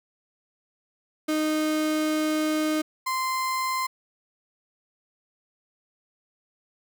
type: tone pair in turn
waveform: 35% pulse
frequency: 309.1 / 1039.7 Hz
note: D#4 / C6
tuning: -11 / -11 cents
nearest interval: octave + major sixth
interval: 2100 cents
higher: second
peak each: -21 / -23 dBFS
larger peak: first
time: 1.28-2.82 / 3.06-3.87 s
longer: first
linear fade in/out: 10 ms
effects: none